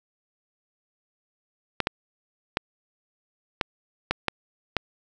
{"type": "clicks", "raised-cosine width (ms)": 0.3, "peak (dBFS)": -6, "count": 7, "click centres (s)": [1.803, 1.871, 2.571, 3.612, 4.11, 4.283, 4.767], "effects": []}